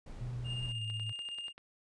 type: noise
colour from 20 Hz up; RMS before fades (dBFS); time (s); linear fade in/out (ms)
brown; -46; 0.06-0.72; 5
type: tone with pitch glide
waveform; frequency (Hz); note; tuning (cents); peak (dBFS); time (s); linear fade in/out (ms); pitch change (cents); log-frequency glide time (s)
sine; 121.9 to 108.6; B2 to A2; -22 to -22; -37; 0.2-1.13; 20; -200; 0.66-0.82
type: tone with tremolo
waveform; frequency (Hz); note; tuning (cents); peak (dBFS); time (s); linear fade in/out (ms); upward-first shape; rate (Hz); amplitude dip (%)
triangle; 2819; F7; +16; -36; 0.44-1.53; 50; square; 16; 35
type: click train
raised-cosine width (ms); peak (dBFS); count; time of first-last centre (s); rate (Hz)
0.3; -35; 8; 0.9-1.58; 10.3
effects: resampled to 22050 Hz